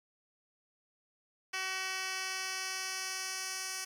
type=tone with band-pass filter sweep; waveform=10% pulse; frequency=377.7 Hz; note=F#4; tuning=36 cents sharp; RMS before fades=-38 dBFS; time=1.53-3.85 s; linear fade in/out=10 ms; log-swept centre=3500 to 6700 Hz; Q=1.1; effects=9-bit